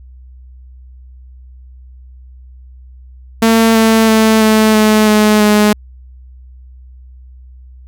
sawtooth tone with pitch steps, 225.8 / 223.1 / 220.4 / 217.7 / 215.1 / 212.5 / 209.9 Hz, A3 / A3 / A3 / A3 / A3 / G#3 / G#3, +45 / +24 / +3 / -18 / -39 / +40 / +19 cents, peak -3 dBFS, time 3.42-5.73 s, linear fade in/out 5 ms, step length 330 ms, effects added 63 Hz sine -34 dBFS peak until 7.87 s

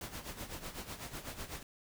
pink noise with tremolo, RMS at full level -42 dBFS, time 0.01-1.63 s, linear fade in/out 2 ms, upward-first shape sine, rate 8 Hz, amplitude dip 70%, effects none

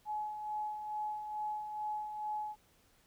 sine tone with tremolo, 848 Hz, G#5, 36 cents sharp, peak -34 dBFS, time 0.05-2.56 s, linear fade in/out 50 ms, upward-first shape sine, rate 2.3 Hz, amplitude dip 50%, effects pink hiss -68 dBFS RMS until 3.06 s

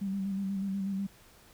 sine tone with vibrato, 195.2 Hz, G3, 7 cents flat, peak -30 dBFS, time 0.01-1.07 s, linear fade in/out 10 ms, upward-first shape square, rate 8.2 Hz, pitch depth 29 cents each way, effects pink hiss -58 dBFS RMS until 1.53 s

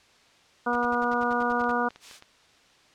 harmonic tone, 241.5 Hz, B3, 39 cents flat, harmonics 1 / 2 / 3 / 4 / 5 / 6, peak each -30 / -30 / -30 / -30 / -30 / -30 dBFS, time 0.66-1.89 s, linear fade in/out 10 ms
pink noise bursts, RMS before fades -43 dBFS, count 11, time 0.73-1.715 s, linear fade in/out 0 ms, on 25 ms, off 71 ms
clicks, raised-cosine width 0.2 ms, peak -28 dBFS, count 7, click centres 1.61 / 1.641 / 1.696 / 1.906 / 1.96 / 2.112 / 2.224 s
blue noise, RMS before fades -38 dBFS, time 2-2.21 s, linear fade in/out 50 ms
effects white hiss -58 dBFS RMS until 2.94 s + low-pass 5000 Hz 12 dB/octave

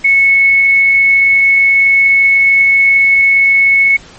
sine tone, 2202 Hz, C#7, 12 cents flat, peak -5 dBFS, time 0.04-3.97 s, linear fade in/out 10 ms, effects pink hiss -37 dBFS RMS until 4.18 s + MP3 32 kbps

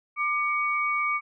sine tone pair together, 1191 / 2248 Hz, D6 / C#7, +24 / +24 cents, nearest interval major seventh, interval 1100 cents, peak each -26 / -26 dBFS, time 0.16-1.21 s, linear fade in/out 50 ms, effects none

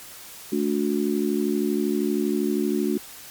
harmonic tone, 72.7 Hz, D2, 17 cents flat, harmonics 3 / 4 / 5, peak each -25 / -25 / -25 dBFS, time 0.52-2.98 s, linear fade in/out 5 ms, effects white hiss -42 dBFS RMS until 3.3 s + MP3 96 kbps

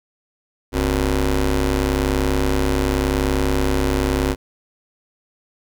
20% pulse ring-modulated tone, 100.9 Hz, G#2, 49 cents flat, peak -9 dBFS, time 0.72-4.36 s, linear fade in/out 50 ms, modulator 167 Hz, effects none

